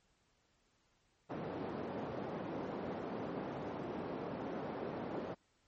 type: band-pass noise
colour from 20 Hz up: white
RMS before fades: -42 dBFS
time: 1.29-5.35 s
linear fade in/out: 20 ms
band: 160 to 520 Hz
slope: 12 dB/octave
effects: pink hiss -75 dBFS RMS until 5.67 s + MP3 32 kbps